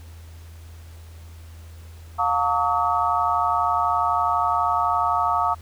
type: tone cluster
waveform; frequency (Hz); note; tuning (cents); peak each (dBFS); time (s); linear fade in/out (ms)
sine; 710 / 902 / 1139 / 1271; F5 / A5 / C#6 / D#6; +28 / +43 / +47 / +36; -24; 2.18-5.55; 20
effects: added 82 Hz sine -39 dBFS peak until 5.61 s + pink hiss -52 dBFS RMS until 5.61 s